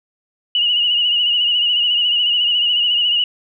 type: tone with vibrato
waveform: sine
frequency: 2900 Hz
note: F#7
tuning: 35 cents flat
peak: -13 dBFS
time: 0.55-3.24 s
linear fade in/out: 2 ms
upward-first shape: sine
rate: 14 Hz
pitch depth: 49 cents each way
effects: none